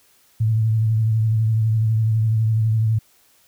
sine tone with vibrato, 110.7 Hz, A2, 11 cents sharp, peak -15 dBFS, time 0.4-2.99 s, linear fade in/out 10 ms, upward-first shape triangle, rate 12 Hz, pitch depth 46 cents each way, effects white hiss -57 dBFS RMS until 3.47 s

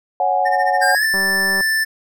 sine chord, C# suspended fourth, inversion none, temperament just, 554.4 / 739.2 / 831.5 Hz, C#5 / F#5 / G#5, 0 / -2 / +2 cents, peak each -22 / -16 / -20 dBFS, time 0.2-0.95 s, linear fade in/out 2 ms
triangle tone with tremolo, 1814 Hz, A#6, 48 cents flat, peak -17 dBFS, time 0.45-1.06 s, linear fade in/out 10 ms, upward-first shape sine, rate 14 Hz, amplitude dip 90%
square tone with pitch glide, 1600 to 1765.1 Hz, G6 to A6, +35 to +5 cents, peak -16 dBFS, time 0.81-1.85 s, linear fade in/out 20 ms, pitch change +170 cents, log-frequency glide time 0.92-1.04 s
click train, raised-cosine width 1 ms, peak -15 dBFS, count 92, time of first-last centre 1.14-1.609 s, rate 194 Hz
effects none

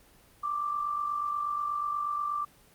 sine tone with amplitude modulation, 1176 Hz, D6, 2 cents sharp, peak -26 dBFS, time 0.43-2.45 s, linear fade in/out 10 ms, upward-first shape sine, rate 48.3 Hz, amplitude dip 55%, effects pink hiss -59 dBFS RMS until 2.74 s + Opus 24 kbps

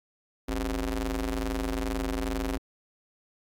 sawtooth ring-modulated tone, 112.1 Hz, A2, 33 cents sharp, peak -21 dBFS, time 0.48-2.58 s, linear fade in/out 10 ms, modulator 157 Hz, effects AAC 64 kbps

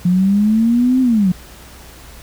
sine linear two-way sweep, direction up then down, 174.61 to 261.6 to 174.61 Hz, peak -10 dBFS, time 0.05-1.32 s, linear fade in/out 5 ms, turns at 1.01 s, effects added 61 Hz sine -41 dBFS peak until 2.22 s + pink hiss -40 dBFS RMS until 2.22 s

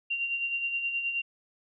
sine tone with tremolo, 2767 Hz, F7, 17 cents flat, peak -26 dBFS, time 0.1-1.22 s, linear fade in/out 10 ms, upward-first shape sine, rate 9.5 Hz, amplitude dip 50%, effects none

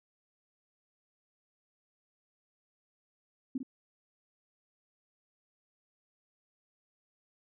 sine tone with echo, 261.6 Hz, C4, in tune, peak -30 dBFS, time 3.55-3.58 s, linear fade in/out 5 ms, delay 51 ms, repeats 1, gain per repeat -6 dB, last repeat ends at 3.631 s, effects none

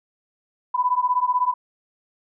sine beating tone pair, 987.8 / 1003.8 Hz, B5 / B5, 0 / +28 cents, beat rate 16 Hz, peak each -21 dBFS, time 0.74-1.54 s, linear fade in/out 10 ms, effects none

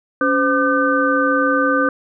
sine tone cluster, 280.5 / 515 / 1199 / 1527 Hz, C#4 / C5 / D6 / G6, +21 / -28 / +36 / -46 cents, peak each -19 dBFS, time 0.21-1.89 s, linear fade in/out 2 ms, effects none

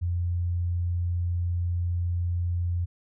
sine tone, 87.31 Hz, F2, in tune, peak -24 dBFS, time 0.01-2.86 s, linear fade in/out 20 ms, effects none

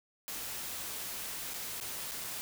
white noise with dropouts, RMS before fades -40 dBFS, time 0.28-2.41 s, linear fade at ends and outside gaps 0 ms, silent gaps 1.536-1.54 / 1.801-1.811 / 2.112-2.118 / 2.241-2.244 s, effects none

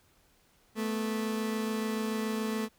30% pulse tone pair together, 218.8 / 245.8 Hz, A3 / B3, -9 / -8 cents, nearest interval major second, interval 201 cents, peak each -28 / -36 dBFS, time 0.75-2.69 s, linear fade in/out 50 ms, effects pink hiss -66 dBFS RMS until 2.78 s

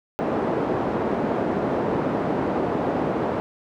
pink band-pass noise, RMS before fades -24 dBFS, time 0.19-3.4 s, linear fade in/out 0 ms, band 230 to 750 Hz, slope 12 dB/octave, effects none

